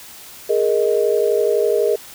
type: chord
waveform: sine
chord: Ab suspended second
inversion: none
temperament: just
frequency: 415.3 / 467.2 / 623 Hz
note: Ab4 / Bb4 / Eb5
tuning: 0 / +4 / +2 cents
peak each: -17 / -18 / -21 dBFS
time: 0.49-1.96 s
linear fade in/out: 10 ms
effects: white hiss -39 dBFS RMS until 2.14 s